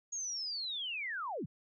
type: linear sweep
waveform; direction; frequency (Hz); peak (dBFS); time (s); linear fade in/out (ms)
sine; down; 6690 to 98.2; -36; 0.12-1.46; 10
effects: none